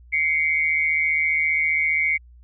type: tone pair together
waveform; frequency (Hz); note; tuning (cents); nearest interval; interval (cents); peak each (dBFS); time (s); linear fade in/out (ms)
sine; 2093 / 2248; C7 / C#7; 0 / +24; minor second; 124; -21; 0.12-2.18; 20
effects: added 60 Hz sine -45 dBFS peak until 2.43 s